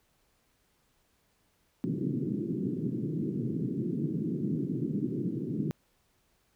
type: band-pass noise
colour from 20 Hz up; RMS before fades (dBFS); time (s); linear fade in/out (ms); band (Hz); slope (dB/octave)
pink; -32; 1.84-5.71; 0; 130 to 370; 48
effects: pink hiss -71 dBFS RMS until 6.55 s